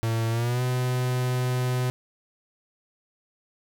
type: tone with pitch glide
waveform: 45% pulse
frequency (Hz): 113.6 to 126.05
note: A#2 to B2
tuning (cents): -44 to +36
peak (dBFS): -23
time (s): 0.03-1.9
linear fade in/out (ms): 0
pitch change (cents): +180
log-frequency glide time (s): 0.3-0.62
effects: 10-bit